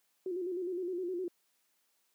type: tone with vibrato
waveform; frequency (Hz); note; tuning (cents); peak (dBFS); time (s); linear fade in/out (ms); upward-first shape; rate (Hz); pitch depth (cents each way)
sine; 360; F#4; -47; -33; 0.26-1.28; 2; square; 9.7; 64
effects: white hiss -75 dBFS RMS until 2.14 s + high-pass 200 Hz 12 dB/octave